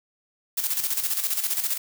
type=noise with tremolo; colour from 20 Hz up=blue; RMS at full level=-24 dBFS; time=0.57-1.78 s; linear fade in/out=10 ms; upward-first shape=square; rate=15 Hz; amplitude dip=60%; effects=none